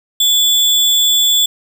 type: tone with sample-and-hold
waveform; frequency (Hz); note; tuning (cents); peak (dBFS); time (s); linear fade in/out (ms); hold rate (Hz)
sine; 3453; A7; -33; -9; 0.2-1.46; 5; 11025
effects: none